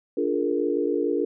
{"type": "chord", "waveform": "sine", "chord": "Bb dominant seventh", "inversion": "first", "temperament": "just", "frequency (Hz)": [291.4, 349.6, 419.5, 466.2], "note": ["D4", "F4", "Ab4", "Bb4"], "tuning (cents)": [-13, 2, 17, 0], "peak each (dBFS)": -27, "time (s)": [0.17, 1.25], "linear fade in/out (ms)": 5, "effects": []}